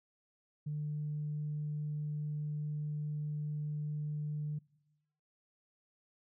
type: tone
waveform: sine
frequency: 149.6 Hz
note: D3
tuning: 32 cents sharp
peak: -34 dBFS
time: 0.66-4.59 s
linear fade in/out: 10 ms
effects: noise-tail reverb RT60 1.0 s tail -24 dB re dry + tanh soft clip ceiling -30 dBFS